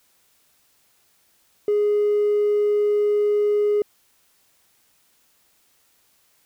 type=tone with hard clipping; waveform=sine; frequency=415.3 Hz; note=G#4; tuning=in tune; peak=-17 dBFS; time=1.68-3.82 s; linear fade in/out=2 ms; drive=1 dB; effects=white hiss -62 dBFS RMS until 6.45 s